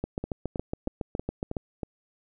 two click trains, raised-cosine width 2 ms, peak -18 / -16 dBFS, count 6 / 12, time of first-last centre 0.24-1.832 / 0.04-1.568 s, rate 3.14 / 7.2 Hz, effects none

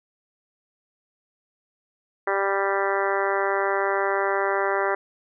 harmonic tone, 196.7 Hz, G3, 6 cents sharp, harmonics 2 / 3 / 4 / 5 / 6 / 7 / 8 / 9 / 10, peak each -26 / -28 / -29 / -30 / -31 / -31 / -32 / -33 / -33 dBFS, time 2.27-4.95 s, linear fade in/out 5 ms, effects none

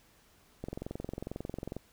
click train, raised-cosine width 2 ms, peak -24 dBFS, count 26, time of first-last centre 0.64-1.766 s, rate 22.2 Hz, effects pink hiss -64 dBFS RMS until 1.92 s

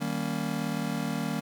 square chord, Eb dominant seventh, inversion none, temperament just, 155.56 / 194.45 / 233.3 / 280 Hz, Eb3 / G3 / Bb3 / Db4, 0 / -14 / +2 / +18 cents, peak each -35 / -35 / -34 / -37 dBFS, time 0-1.41 s, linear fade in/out 20 ms, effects none

